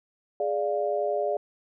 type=chord; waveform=sine; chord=D diminished; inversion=second; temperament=equal; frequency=415.3 / 587.3 / 698.5 Hz; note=Ab4 / D5 / F5; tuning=0 / 0 / 0 cents; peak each=-29 / -27 / -30 dBFS; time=0.4-1.37 s; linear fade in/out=2 ms; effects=none